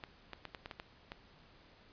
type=clicks; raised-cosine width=0.3 ms; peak=-27 dBFS; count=8; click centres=0.038 / 0.333 / 0.453 / 0.548 / 0.659 / 0.712 / 0.799 / 1.119 s; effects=pink hiss -62 dBFS RMS until 1.92 s + resampled to 11025 Hz